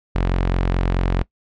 sawtooth tone, 44.64 Hz, F1, 39 cents sharp, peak -13 dBFS, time 0.15-1.23 s, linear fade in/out 10 ms, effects noise-tail reverb RT60 0.1 s tail -22 dB re dry + low-pass 3000 Hz 12 dB/octave

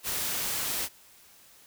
white noise, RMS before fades -31 dBFS, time 0.03-0.89 s, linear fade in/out 50 ms, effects white hiss -56 dBFS RMS until 1.66 s

